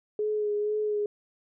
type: tone with vibrato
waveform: sine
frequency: 420.5 Hz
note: G#4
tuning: 22 cents sharp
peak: -25 dBFS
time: 0.19-1.06 s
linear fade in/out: 2 ms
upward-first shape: sine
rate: 2.1 Hz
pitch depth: 24 cents each way
effects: none